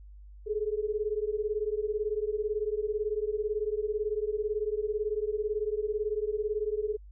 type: beating tone pair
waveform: sine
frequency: 415.3 / 433.3 Hz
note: G#4 / A4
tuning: 0 / -27 cents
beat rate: 18 Hz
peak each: -31 dBFS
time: 0.46-6.97 s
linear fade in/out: 20 ms
effects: added 50 Hz sine -46 dBFS peak until 7.11 s